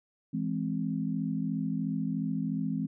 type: chord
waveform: sine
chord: E augmented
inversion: none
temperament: equal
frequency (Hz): 164.81 / 207.7 / 261.6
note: E3 / G#3 / B#3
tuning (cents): 0 / 0 / 0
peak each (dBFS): -33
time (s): 0.33-2.87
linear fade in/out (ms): 10
effects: none